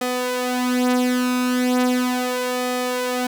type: tone with flanger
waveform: sawtooth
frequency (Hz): 250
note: B3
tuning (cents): +21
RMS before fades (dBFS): -21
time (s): 0.01-3.27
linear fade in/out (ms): 5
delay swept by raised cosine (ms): 1.6 to 4.8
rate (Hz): 0.37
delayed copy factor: +0.7
effects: none